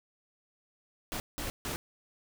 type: noise bursts at uneven times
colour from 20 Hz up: pink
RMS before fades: -36 dBFS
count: 3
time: 1.12-1.2 / 1.38-1.5 / 1.65-1.76 s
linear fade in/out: 0 ms
effects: none